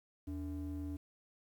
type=ring-modulated tone; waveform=triangle; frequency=184.3 Hz; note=F#3; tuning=7 cents flat; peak=-33 dBFS; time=0.27-0.97 s; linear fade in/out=10 ms; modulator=104 Hz; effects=tanh soft clip ceiling -29 dBFS + 11-bit